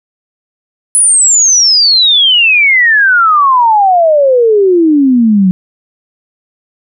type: exponential sweep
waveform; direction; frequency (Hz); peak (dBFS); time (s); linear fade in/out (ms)
sine; down; 10140 to 180.5; -4; 0.95-5.51; 0
effects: none